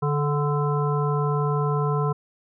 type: harmonic tone with a mistuned harmonic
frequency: 146.83 Hz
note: D3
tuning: in tune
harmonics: 1 / 3 / 5 / 7 / 9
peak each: -22 / -27 / -34 / -29 / -33 dBFS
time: 0.02-2.13 s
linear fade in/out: 10 ms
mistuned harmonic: 3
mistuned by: -24 cents
effects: none